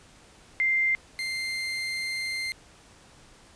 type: tone pair in turn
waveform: sine / 30% pulse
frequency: 2093 / 2093 Hz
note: C7 / C7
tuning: 0 / 0 cents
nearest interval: unison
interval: 0 cents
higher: neither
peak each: -21 / -26 dBFS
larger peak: first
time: 0.6-0.95 / 1.19-2.52 s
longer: second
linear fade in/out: 0 ms
effects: pink hiss -54 dBFS RMS until 3.55 s + resampled to 22050 Hz